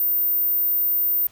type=tone; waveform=sine; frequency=14530 Hz; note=A#9; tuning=46 cents flat; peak=-15 dBFS; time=0-1.27 s; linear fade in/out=2 ms; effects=tanh soft clip ceiling -17 dBFS + pink hiss -53 dBFS RMS until 1.31 s